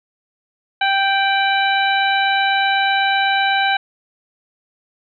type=harmonic tone with a mistuned harmonic; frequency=784 Hz; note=G5; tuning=in tune; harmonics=1 / 2 / 3 / 4 / 5; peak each=-17 / -19 / -23 / -25 / -25 dBFS; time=0.81-3.77 s; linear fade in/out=5 ms; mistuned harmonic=4; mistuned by=-79 cents; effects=none